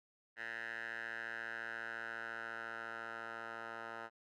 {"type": "tone with band-pass filter sweep", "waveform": "10% pulse", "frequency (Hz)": 114.3, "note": "A#2", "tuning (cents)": -34, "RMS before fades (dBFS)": -45, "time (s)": [0.36, 4.1], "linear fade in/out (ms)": 50, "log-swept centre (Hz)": [1800, 1200], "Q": 4.8, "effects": []}